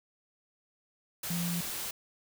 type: tone in noise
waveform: sine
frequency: 172.6 Hz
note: F3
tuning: 20 cents flat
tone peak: -31 dBFS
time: 1.3-1.61 s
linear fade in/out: 5 ms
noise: white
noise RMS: -37 dBFS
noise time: 1.23-1.91 s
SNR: +3 dB
effects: none